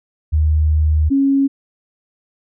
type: tone pair in turn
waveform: sine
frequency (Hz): 77.1 / 274.8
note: D#2 / C#4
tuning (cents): -15 / -15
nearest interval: octave + minor seventh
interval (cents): 2200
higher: second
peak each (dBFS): -11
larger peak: neither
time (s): 0.32-1.1 / 1.1-1.48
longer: first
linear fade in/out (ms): 20
effects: none